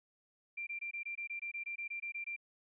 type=tone bursts; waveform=sine; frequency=2368 Hz; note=D7; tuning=14 cents sharp; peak=-38 dBFS; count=15; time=0.57-2.364 s; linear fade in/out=10 ms; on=100 ms; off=21 ms; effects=none